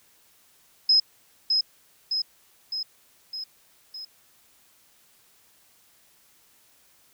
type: tone with echo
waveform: sine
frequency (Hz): 5110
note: D#8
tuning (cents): +45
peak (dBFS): -15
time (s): 0.89-1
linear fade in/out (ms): 5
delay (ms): 610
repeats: 5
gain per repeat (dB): -4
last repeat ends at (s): 4.05
effects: white hiss -60 dBFS RMS until 7.13 s